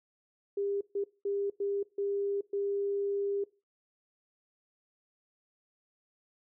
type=tone bursts at uneven times; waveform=sine; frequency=400.9 Hz; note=G4; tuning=39 cents sharp; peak=-29 dBFS; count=6; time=0.57-0.81 / 0.95-1.04 / 1.25-1.5 / 1.6-1.83 / 1.98-2.41 / 2.53-3.44 s; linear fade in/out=5 ms; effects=noise-tail reverb RT60 0.3 s tail -21 dB re dry